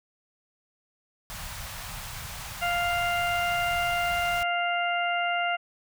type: band-stop noise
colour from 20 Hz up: pink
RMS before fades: -38 dBFS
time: 1.3-4.43 s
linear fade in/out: 0 ms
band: 160 to 690 Hz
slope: 24 dB/octave
type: harmonic tone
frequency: 698.5 Hz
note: F5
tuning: in tune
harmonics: 1 / 2 / 3 / 4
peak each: -27 / -30 / -32 / -33 dBFS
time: 2.61-5.57 s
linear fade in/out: 20 ms
effects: none

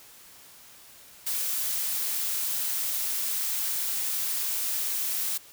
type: noise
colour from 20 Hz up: blue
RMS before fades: -29 dBFS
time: 1.26-5.38 s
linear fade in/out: 10 ms
effects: white hiss -51 dBFS RMS until 5.52 s

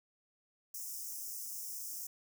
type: high-pass noise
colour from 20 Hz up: white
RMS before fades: -43 dBFS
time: 0.74-2.07 s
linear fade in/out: 5 ms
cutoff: 5200 Hz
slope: 96 dB/octave
effects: none

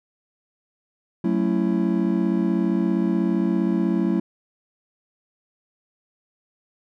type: chord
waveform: triangle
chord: F# minor seventh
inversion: none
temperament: just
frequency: 185 / 222 / 277.5 / 333 Hz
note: F#3 / A3 / C#4 / E4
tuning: 0 / +16 / +2 / +18 cents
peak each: -21 / -22 / -26 / -22 dBFS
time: 1.24-4.2 s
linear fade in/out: 5 ms
effects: none

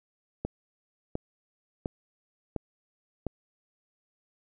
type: click train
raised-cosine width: 2 ms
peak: -17 dBFS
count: 5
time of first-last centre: 0.45-3.267 s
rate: 1.42 Hz
effects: none

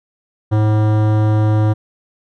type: tone with hard clipping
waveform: sine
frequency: 107.3 Hz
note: A2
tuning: 43 cents flat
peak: -13 dBFS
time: 0.51-1.74 s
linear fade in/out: 20 ms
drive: 17 dB
effects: none

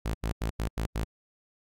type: tone bursts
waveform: sawtooth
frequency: 55 Hz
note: A1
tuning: in tune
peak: -24 dBFS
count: 6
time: 0.05-1.045 s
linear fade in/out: 10 ms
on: 95 ms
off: 85 ms
effects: AAC 48 kbps

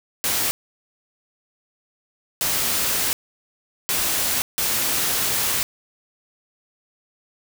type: noise bursts at uneven times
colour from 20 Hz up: white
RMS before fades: -22 dBFS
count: 4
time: 0.24-0.51 / 2.41-3.13 / 3.89-4.42 / 4.58-5.63 s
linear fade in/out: 0 ms
effects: none

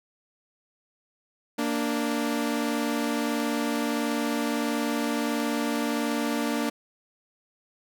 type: tone pair together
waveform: sawtooth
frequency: 232 / 293.5 Hz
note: A#3 / D4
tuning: -8 / -1 cents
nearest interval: major third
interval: 407 cents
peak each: -24 dBFS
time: 1.58-6.7 s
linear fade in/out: 10 ms
effects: none

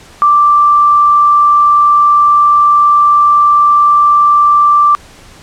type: tone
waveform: sine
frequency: 1174.7 Hz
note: D6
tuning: in tune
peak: -4 dBFS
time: 0.22-4.95 s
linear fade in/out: 0 ms
effects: pink hiss -38 dBFS RMS until 5.42 s + low-pass 9000 Hz 12 dB/octave

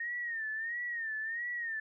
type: tone with vibrato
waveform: sine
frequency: 1838 Hz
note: A#6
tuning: 25 cents flat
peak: -34 dBFS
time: 0-1.8 s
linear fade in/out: 5 ms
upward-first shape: sine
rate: 1.5 Hz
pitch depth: 97 cents each way
effects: none

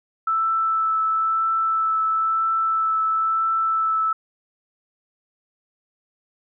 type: tone with vibrato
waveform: sine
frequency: 1318.5 Hz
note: E6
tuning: in tune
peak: -18 dBFS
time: 0.27-4.13 s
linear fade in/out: 5 ms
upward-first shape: triangle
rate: 1 Hz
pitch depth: 12 cents each way
effects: none

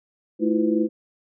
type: tone cluster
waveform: sine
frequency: 217.2 / 323.2 / 346.8 / 503 Hz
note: A3 / E4 / F4 / B4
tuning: -22 / -34 / -12 / +32 cents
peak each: -24 / -21 / -24 / -29 dBFS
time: 0.39-0.89 s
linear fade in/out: 50 ms
effects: none

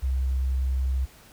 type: tone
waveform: sine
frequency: 65.41 Hz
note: C2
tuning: in tune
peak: -22 dBFS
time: 0.02-1.06 s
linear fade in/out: 20 ms
effects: pink hiss -52 dBFS RMS until 1.32 s

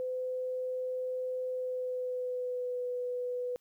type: tone with pitch glide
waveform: sine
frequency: 509 to 494.8 Hz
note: C5 to B4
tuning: -48 to +3 cents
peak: -32 dBFS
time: 0-3.56 s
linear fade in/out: 0 ms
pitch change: -49 cents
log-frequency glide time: 1.5-2.86 s
effects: white hiss -74 dBFS RMS until 3.6 s

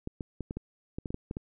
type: clicks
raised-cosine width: 3 ms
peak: -22 dBFS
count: 11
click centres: 0.074 / 0.208 / 0.407 / 0.509 / 0.57 / 0.985 / 1.058 / 1.105 / 1.144 / 1.311 / 1.369 s
effects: none

